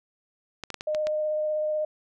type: clicks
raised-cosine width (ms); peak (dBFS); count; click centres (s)
0.2; -17; 6; 0.637 / 0.703 / 0.743 / 0.809 / 0.948 / 1.07
type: tone with vibrato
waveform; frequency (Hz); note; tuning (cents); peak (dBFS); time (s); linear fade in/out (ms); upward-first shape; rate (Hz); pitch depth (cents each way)
sine; 612; D#5; -29; -24; 0.87-1.85; 5; triangle; 16; 12
effects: none